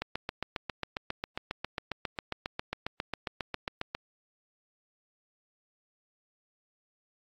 click train, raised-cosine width 0.3 ms, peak -16 dBFS, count 30, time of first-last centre 0.02-3.95 s, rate 7.38 Hz, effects AAC 48 kbps

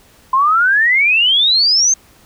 sine exponential sweep, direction up, 1026 to 6430 Hz, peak -9 dBFS, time 0.33-1.94 s, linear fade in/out 5 ms, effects pink hiss -48 dBFS RMS until 2.25 s

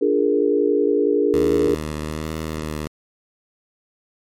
sine chord, Bb dominant seventh, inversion first, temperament equal, 293.7 / 349.2 / 415.3 / 466.2 Hz, D4 / F4 / Ab4 / Bb4, 0 / 0 / 0 / 0 cents, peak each -21 / -24 / -18 / -21 dBFS, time 0.01-1.75 s, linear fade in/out 10 ms
10% pulse tone with vibrato, 77.78 Hz, D#2, in tune, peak -17 dBFS, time 1.34-2.87 s, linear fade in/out 0 ms, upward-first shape triangle, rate 1.2 Hz, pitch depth 39 cents each way
effects MP3 64 kbps

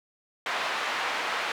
pink band-pass noise, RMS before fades -30 dBFS, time 0.46-1.52 s, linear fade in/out 2 ms, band 850 to 2800 Hz, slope 12 dB/octave, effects none

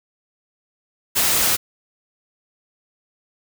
white noise, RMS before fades -18 dBFS, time 1.15-1.57 s, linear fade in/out 20 ms, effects none

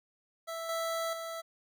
25% pulse tone with level steps, 659.3 Hz, E5, in tune, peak -33 / -28 / -34 dBFS, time 0.47-1.42 s, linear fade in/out 20 ms, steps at 0.69 / 1.13 s, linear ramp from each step 2 ms, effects none

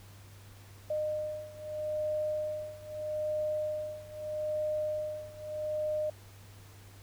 sine beating tone pair, 610 / 610.79 Hz, D#5 / D#5, -34 / -32 cents, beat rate 0.79 Hz, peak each -34 / -36 dBFS, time 0.9-6.1 s, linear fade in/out 5 ms, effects added 99 Hz sine -51 dBFS peak until 7.02 s + pink hiss -57 dBFS RMS until 7.02 s

